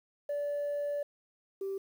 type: tone pair in turn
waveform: sine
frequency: 579 / 389.6 Hz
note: D5 / G4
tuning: -25 / -11 cents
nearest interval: perfect fifth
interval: 686 cents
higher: first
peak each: -29 / -32 dBFS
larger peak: first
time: 0.29-1.03 / 1.61-1.78 s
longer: first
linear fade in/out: 5 ms
effects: tanh soft clip ceiling -29 dBFS + 10-bit